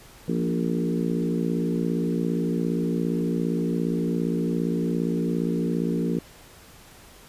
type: harmonic tone with a mistuned harmonic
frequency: 57.4 Hz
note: A#1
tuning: 26 cents flat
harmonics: 3 / 4 / 5 / 6 / 7 / 8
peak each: -26 / -28 / -30 / -32 / -33 / -34 dBFS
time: 0.28-6.19 s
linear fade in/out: 5 ms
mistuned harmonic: 4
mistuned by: +19 cents
effects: pink hiss -49 dBFS RMS until 7.28 s + resampled to 32000 Hz